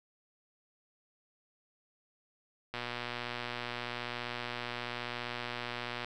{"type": "click train", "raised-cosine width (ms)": 0.3, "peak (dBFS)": -21, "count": 401, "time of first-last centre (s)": [2.74, 6.046], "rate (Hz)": 121, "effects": []}